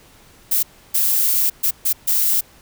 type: noise bursts at uneven times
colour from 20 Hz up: violet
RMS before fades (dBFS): -17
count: 5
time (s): 0.51-0.63 / 0.94-1.5 / 1.63-1.71 / 1.85-1.93 / 2.07-2.41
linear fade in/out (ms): 10
effects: pink hiss -49 dBFS RMS until 2.61 s